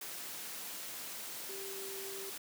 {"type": "tone in noise", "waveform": "sine", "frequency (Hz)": 390, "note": "G4", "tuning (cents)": -9, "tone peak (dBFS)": -45, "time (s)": [1.49, 2.3], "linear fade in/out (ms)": 5, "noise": "white", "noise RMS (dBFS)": -44, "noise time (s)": [0.01, 2.38], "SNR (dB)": -4, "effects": ["high-pass 150 Hz 12 dB/octave"]}